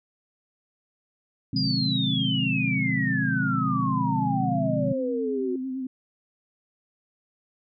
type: chord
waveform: sine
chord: B diminished seventh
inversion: none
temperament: equal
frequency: 123.47 / 146.83 / 174.61 / 207.7 Hz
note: B2 / D3 / F3 / Ab3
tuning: 0 / 0 / 0 / 0 cents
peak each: -30 dBFS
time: 1.53-4.93 s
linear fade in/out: 5 ms
type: tone with vibrato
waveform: sine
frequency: 261.6 Hz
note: C4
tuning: in tune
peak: -28 dBFS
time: 1.53-5.87 s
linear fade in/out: 5 ms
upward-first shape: sine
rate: 9 Hz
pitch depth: 34 cents each way
type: exponential sweep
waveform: sine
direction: down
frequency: 4975 to 358.2 Hz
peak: -26 dBFS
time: 1.56-5.56 s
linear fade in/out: 5 ms
effects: none